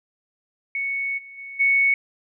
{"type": "tone with level steps", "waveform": "sine", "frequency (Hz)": 2217, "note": "C#7", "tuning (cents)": 0, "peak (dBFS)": [-23, -39, -34, -15], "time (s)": [0.75, 1.94], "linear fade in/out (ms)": 2, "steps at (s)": [1.17, 1.37, 1.59], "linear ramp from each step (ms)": 20, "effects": []}